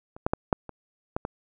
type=clicks; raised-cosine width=1 ms; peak=-28 / -9 / -9 / -6 / -24 / -13 / -16 dBFS; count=7; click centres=0.165 / 0.265 / 0.335 / 0.528 / 0.693 / 1.165 / 1.251 s; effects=none